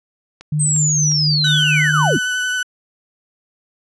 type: click train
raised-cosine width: 0.2 ms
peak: -19 dBFS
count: 4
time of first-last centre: 0.41-1.47 s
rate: 2.83 Hz
type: tone with tremolo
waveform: sine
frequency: 150.9 Hz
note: D3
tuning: 47 cents sharp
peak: -15 dBFS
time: 0.52-2.17 s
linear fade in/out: 5 ms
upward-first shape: sine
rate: 4.2 Hz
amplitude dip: 30%
type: linear sweep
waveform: sine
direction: down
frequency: 8372 to 138.59 Hz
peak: -15 dBFS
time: 0.59-2.19 s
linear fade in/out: 20 ms
type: tone with vibrato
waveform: 35% pulse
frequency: 1497 Hz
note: F#6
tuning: 20 cents sharp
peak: -16 dBFS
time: 1.44-2.63 s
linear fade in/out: 5 ms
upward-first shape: sine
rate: 11 Hz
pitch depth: 14 cents each way
effects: resampled to 22050 Hz